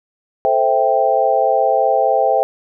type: chord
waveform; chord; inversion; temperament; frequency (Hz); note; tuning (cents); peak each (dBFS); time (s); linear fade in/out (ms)
sine; A minor seventh; none; equal; 440 / 523.3 / 659.3 / 784; A4 / C5 / E5 / G5; 0 / 0 / 0 / 0; -21 / -17 / -17 / -16; 0.45-2.43; 0
effects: none